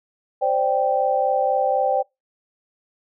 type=chord; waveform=sine; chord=C suspended second; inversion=none; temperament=equal; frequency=523.3 / 587.3 / 784 Hz; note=C5 / D5 / G5; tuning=0 / 0 / 0 cents; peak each=-22 / -23 / -20 dBFS; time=0.41-2.03 s; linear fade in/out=20 ms; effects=noise-tail reverb RT60 0.2 s tail -25 dB re dry